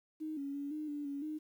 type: tone with pitch steps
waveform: sine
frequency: 311.2 / 279.3 / 283.7 / 305.4 / 291.7 / 281.5 / 307.4 Hz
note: D#4 / C#4 / C#4 / D#4 / D4 / C#4 / D#4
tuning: 0 / +13 / +40 / -32 / -12 / +27 / -21 cents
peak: -37 dBFS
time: 0.2-1.39 s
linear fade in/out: 20 ms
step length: 170 ms
effects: 11-bit